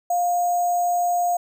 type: tone with sample-and-hold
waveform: sine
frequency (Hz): 704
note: F5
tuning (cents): +14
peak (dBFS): -18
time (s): 0.1-1.37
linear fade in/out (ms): 5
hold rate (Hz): 7350
effects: none